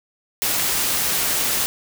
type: noise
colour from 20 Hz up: white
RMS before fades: -21 dBFS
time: 0.42-1.66 s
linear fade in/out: 0 ms
effects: none